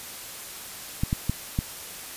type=clicks; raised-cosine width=5 ms; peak=-11 dBFS; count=4; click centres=1.035 / 1.129 / 1.296 / 1.589 s; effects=white hiss -39 dBFS RMS until 2.16 s + resampled to 32000 Hz